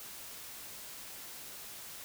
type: silence
effects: white hiss -47 dBFS RMS until 2.04 s